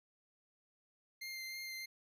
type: tone with vibrato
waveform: 25% pulse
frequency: 2100 Hz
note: C7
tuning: 6 cents sharp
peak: -39 dBFS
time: 1.21-1.86 s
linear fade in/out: 10 ms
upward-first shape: triangle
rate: 3.2 Hz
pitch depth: 18 cents each way
effects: none